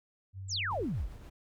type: tone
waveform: sine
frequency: 96.1 Hz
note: G2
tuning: 34 cents flat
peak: -39 dBFS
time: 0.33-0.88 s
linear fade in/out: 50 ms
type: exponential sweep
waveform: sine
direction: down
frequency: 8050 to 34.65 Hz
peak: -31 dBFS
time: 0.48-1.1 s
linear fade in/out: 50 ms
type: noise with tremolo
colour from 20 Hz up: brown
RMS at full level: -46 dBFS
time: 0.7-1.3 s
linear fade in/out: 10 ms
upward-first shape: sine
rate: 7.6 Hz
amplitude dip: 30%
effects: none